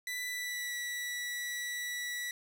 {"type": "tone with pitch glide", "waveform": "sawtooth", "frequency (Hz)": [1982, 1950.2], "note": ["B6", "B6"], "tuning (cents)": [6, -22], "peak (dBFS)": -32, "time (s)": [0.07, 2.31], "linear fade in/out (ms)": 2, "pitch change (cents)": -28, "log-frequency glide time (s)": [0.29, 0.74], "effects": ["10-bit"]}